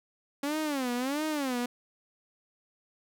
sawtooth tone with vibrato, 275 Hz, C#4, 14 cents flat, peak -25 dBFS, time 0.43-1.66 s, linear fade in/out 5 ms, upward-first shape sine, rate 1.5 Hz, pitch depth 220 cents each way, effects none

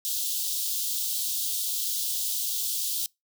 white high-pass noise, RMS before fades -29 dBFS, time 0.05-3.06 s, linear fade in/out 0 ms, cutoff 3200 Hz, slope 48 dB/octave, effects noise-tail reverb RT60 0.2 s tail -25 dB re dry

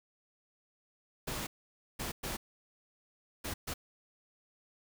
pink noise bursts at uneven times, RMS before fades -38 dBFS, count 5, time 1.27-1.47 / 1.99-2.12 / 2.23-2.37 / 3.44-3.54 / 3.67-3.74 s, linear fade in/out 10 ms, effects none

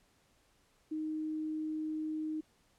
sine tone, 311.1 Hz, D#4, in tune, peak -34 dBFS, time 0.91-2.41 s, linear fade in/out 10 ms, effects pink hiss -70 dBFS RMS until 2.78 s + low-pass 11000 Hz 12 dB/octave

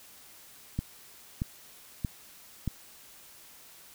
click train, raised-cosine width 5 ms, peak -17 dBFS, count 4, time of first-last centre 0.79-2.677 s, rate 1.59 Hz, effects white hiss -53 dBFS RMS until 3.94 s

